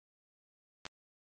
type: clicks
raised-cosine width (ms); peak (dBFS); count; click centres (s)
0.2; -23; 2; 0.854 / 0.865
effects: MP3 48 kbps